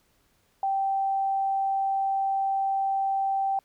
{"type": "tone", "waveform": "sine", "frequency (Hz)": 780, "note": "G5", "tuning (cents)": -9, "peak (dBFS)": -23, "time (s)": [0.63, 3.59], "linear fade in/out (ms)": 2, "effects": ["pink hiss -67 dBFS RMS until 3.64 s"]}